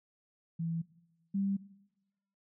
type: tone pair in turn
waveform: sine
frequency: 165.6 / 196.84 Hz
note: E3 / G3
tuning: +8 / +7 cents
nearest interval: minor third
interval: 299 cents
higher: second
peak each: -32 / -29 dBFS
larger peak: second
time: 0.59-0.82 / 1.34-1.57 s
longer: neither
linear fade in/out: 10 ms
effects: noise-tail reverb RT60 1.0 s tail -19 dB re dry